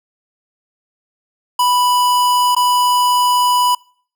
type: tone with dropouts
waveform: square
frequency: 988 Hz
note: B5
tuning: in tune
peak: -12 dBFS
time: 1.59-3.75 s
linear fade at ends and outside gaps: 5 ms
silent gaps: 2.55-2.564 s
effects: noise-tail reverb RT60 0.5 s tail -25 dB re dry